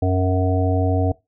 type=harmonic tone; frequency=92.5 Hz; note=F#2; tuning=in tune; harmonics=1 / 3 / 5 / 7 / 8; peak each=-18 / -23 / -25 / -26 / -27 dBFS; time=0.02-1.12 s; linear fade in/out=5 ms; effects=noise-tail reverb RT60 0.2 s tail -20 dB re dry